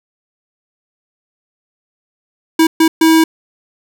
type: tone bursts at uneven times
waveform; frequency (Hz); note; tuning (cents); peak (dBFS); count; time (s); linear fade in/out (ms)
square; 322.6; E4; -37; -7; 3; 2.59-2.67 / 2.8-2.88 / 3.01-3.24; 5
effects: none